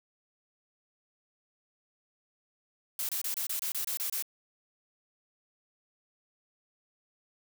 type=noise bursts; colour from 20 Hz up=blue; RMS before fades=-33 dBFS; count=10; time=2.99-4.224 s; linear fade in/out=2 ms; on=100 ms; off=26 ms; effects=none